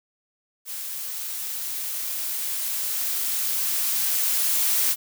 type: noise with level ramp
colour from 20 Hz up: blue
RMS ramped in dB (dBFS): -33 to -21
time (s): 0.65-4.96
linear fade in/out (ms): 50
effects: none